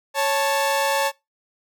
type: tone pair together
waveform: sawtooth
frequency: 553.6 / 880 Hz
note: C#5 / A5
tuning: -2 / 0 cents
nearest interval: minor sixth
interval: 802 cents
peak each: -18 dBFS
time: 0.14-1.12 s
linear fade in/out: 50 ms
effects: noise-tail reverb RT60 0.2 s tail -22 dB re dry